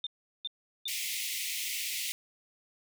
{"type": "tone bursts", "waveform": "sine", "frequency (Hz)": 3600, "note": "A7", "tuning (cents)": 39, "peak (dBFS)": -32, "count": 3, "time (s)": [0.04, 0.881], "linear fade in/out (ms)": 2, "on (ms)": 27, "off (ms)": 380}
{"type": "high-pass noise", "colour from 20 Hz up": "pink", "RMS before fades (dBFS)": -35, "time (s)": [0.88, 2.12], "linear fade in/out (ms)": 0, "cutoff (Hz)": 2000, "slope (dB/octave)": 96}
{"effects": []}